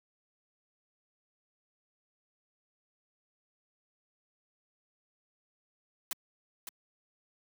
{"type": "noise with echo", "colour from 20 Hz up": "white", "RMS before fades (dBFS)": -34, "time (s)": [6.11, 6.13], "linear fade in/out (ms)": 2, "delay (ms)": 560, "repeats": 1, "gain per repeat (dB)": -8, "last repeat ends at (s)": 6.69, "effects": ["high-pass 200 Hz 12 dB/octave"]}